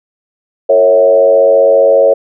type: tone with frequency modulation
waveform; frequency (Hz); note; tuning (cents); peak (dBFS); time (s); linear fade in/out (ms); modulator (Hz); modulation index
sine; 550; C#5; -14; -4; 0.69-2.14; 10; 94.7; 0.96
effects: none